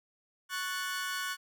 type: chord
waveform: sawtooth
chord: F# minor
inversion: second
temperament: equal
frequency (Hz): 1108.7 / 1480 / 1760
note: C#6 / F#6 / A6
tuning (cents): 0 / 0 / 0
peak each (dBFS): -35 / -32 / -38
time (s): 0.49-1.37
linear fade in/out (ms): 50
effects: none